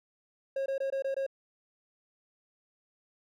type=tone bursts; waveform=triangle; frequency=542 Hz; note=C#5; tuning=39 cents flat; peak=-27 dBFS; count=6; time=0.56-1.265 s; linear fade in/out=5 ms; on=100 ms; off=21 ms; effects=none

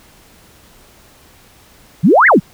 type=exponential two-way sweep; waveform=sine; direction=up then down; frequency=140 to 2200 to 140 Hz; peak=-5 dBFS; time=2.03-2.4 s; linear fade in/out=20 ms; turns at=2.27 s; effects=pink hiss -46 dBFS RMS until 2.53 s

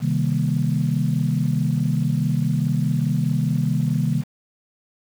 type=chord; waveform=sine; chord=C minor seventh; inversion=none; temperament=equal; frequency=130.81 / 155.56 / 196 / 233.1 Hz; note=C3 / Eb3 / G3 / Bb3; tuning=0 / 0 / 0 / 0 cents; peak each=-22 / -21 / -26 / -26 dBFS; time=0-4.24 s; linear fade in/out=50 ms; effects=tanh soft clip ceiling -8 dBFS + 7-bit

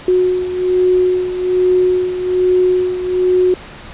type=beating tone pair; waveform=sine; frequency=365.2 / 366.4 Hz; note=F#4 / F#4; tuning=-23 / -17 cents; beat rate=1.2 Hz; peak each=-12 / -18 dBFS; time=0.08-3.54 s; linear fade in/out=2 ms; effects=pink hiss -34 dBFS RMS until 3.93 s + resampled to 8000 Hz

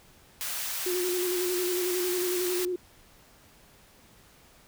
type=high-pass noise; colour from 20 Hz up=white; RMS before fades=-33 dBFS; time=0.41-2.65 s; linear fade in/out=0 ms; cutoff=780 Hz; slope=12 dB/octave
type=tone with vibrato; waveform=sine; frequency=360 Hz; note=F#4; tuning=47 cents flat; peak=-27 dBFS; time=0.86-2.76 s; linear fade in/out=5 ms; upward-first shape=square; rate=11 Hz; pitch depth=28 cents each way
effects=pink hiss -57 dBFS RMS until 4.67 s

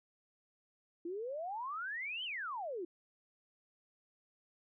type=exponential two-way sweep; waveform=sine; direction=up then down; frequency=328.3 to 3150 to 328.3 Hz; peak=-38 dBFS; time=1.05-2.85 s; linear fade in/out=5 ms; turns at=2.24 s; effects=none

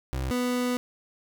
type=tone pair in turn; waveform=30% pulse; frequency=65.41 / 247.5 Hz; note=C2 / B3; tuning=0 / +4 cents; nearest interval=octave + major seventh; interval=2304 cents; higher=second; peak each=-25 / -22 dBFS; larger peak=second; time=0.13-0.31 / 0.31-0.77 s; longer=second; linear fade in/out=0 ms; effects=none

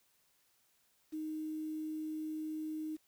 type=tone with quantisation; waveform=sine; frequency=311.1 Hz; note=D#4; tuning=in tune; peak=-37 dBFS; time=1.12-2.97 s; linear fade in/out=20 ms; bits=10; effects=white hiss -73 dBFS RMS until 3.07 s

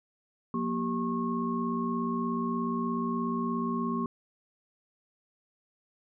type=tone cluster; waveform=sine; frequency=179.3 / 236.1 / 389.9 / 1089 Hz; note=F3 / A#3 / G4 / C#6; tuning=+46 / +22 / -9 / -31 cents; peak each=-36 / -30 / -37 / -34 dBFS; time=0.54-4.06 s; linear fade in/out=2 ms; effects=none

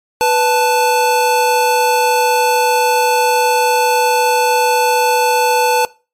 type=tone pair together; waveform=square; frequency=493.9 / 880 Hz; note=B4 / A5; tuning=0 / 0 cents; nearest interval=minor seventh; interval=1000 cents; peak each=-15 / -13 dBFS; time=0.21-5.85 s; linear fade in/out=0 ms; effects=noise-tail reverb RT60 0.3 s tail -21 dB re dry + MP3 64 kbps

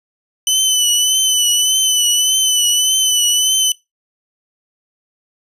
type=tone with vibrato; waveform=20% pulse; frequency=3006 Hz; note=F#7; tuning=27 cents sharp; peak=-6 dBFS; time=0.47-3.72 s; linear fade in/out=2 ms; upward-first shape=triangle; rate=1.7 Hz; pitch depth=49 cents each way; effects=noise-tail reverb RT60 0.2 s tail -21 dB re dry + resampled to 32000 Hz

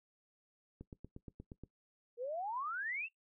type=click train; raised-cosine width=3 ms; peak=-35 dBFS; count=8; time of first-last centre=0.81-1.636 s; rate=8.47 Hz
type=exponential sweep; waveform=sine; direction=up; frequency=458.1 to 2794 Hz; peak=-37 dBFS; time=2.17-3.09 s; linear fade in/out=50 ms
effects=noise-tail reverb RT60 0.1 s tail -18 dB re dry

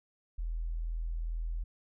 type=tone; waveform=sine; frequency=41.18 Hz; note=E1; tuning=1 cent flat; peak=-32 dBFS; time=0.38-1.64 s; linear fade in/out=10 ms; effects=none

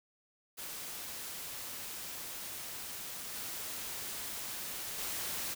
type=noise with level steps; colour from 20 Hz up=white; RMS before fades=-43 / -41 / -38 dBFS; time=0.57-5.55 s; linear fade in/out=20 ms; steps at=3.33 / 4.98 s; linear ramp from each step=10 ms; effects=none

